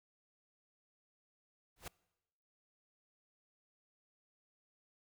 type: noise with exponential growth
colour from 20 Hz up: pink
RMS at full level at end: -40 dBFS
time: 1.76-1.88 s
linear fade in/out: 5 ms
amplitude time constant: 25 ms
effects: noise-tail reverb RT60 1.0 s tail -24 dB re dry